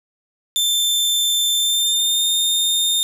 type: tone with pitch glide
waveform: sawtooth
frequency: 3556 to 3643 Hz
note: A7 to A#7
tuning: +18 to -41 cents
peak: -13 dBFS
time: 0.56-3.03 s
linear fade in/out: 0 ms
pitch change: +41 cents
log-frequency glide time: 1.54-2.25 s
effects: none